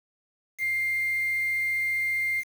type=tone with quantisation; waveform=sine; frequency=2105 Hz; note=C7; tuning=10 cents sharp; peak=-24 dBFS; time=0.58-2.44 s; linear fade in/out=50 ms; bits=7; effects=none